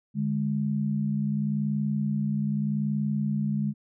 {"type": "tone pair together", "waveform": "sine", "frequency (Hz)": [146.87, 207.7], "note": ["D3", "G#3"], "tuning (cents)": [0, 0], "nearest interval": "tritone", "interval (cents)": 600, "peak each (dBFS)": [-28, -26], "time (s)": [0.14, 3.74], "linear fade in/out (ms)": 50, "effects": []}